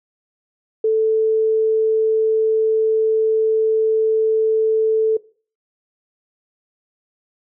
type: tone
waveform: sine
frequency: 440 Hz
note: A4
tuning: in tune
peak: -13 dBFS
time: 0.84-5.17 s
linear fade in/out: 5 ms
effects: noise-tail reverb RT60 0.4 s tail -20 dB re dry